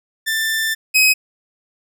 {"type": "tone pair in turn", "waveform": "sawtooth", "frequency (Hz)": [1777, 2534], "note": ["A6", "D#7"], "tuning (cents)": [17, 31], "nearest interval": "tritone", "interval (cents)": 614, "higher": "second", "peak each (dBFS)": [-14, -7], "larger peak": "second", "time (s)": [[0.26, 0.75], [0.94, 1.14]], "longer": "first", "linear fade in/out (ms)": 20, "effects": []}